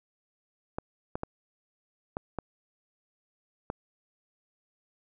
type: clicks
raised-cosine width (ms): 1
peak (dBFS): -18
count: 6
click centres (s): 0.785 / 1.155 / 1.234 / 2.169 / 2.387 / 3.701
effects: none